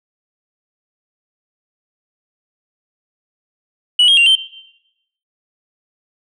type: tone with pitch steps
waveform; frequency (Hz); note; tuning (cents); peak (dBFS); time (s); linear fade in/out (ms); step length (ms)
sine; 2941 / 3240 / 2775 / 3119; F#7 / G#7 / F7 / G7; -11 / -43 / -12 / -9; -5; 3.99-4.354; 5; 91
effects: noise-tail reverb RT60 0.9 s tail -21 dB re dry + tanh soft clip ceiling -6 dBFS